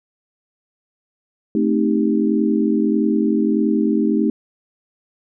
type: chord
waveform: sine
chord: A half-diminished seventh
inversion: none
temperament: equal with one note detuned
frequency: 220 / 261.6 / 311.1 / 394.3 Hz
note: A3 / C4 / Eb4 / G4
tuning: 0 / 0 / 0 / +10 cents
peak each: -18 / -22 / -19 / -23 dBFS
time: 1.55-4.3 s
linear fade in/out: 2 ms
effects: none